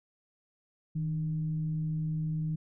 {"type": "tone with frequency modulation", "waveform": "sine", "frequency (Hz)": 157.5, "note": "D#3", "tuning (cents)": 21, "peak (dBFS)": -29, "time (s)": [0.95, 2.56], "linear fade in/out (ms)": 10, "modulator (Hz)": 141, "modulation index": 0.24, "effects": []}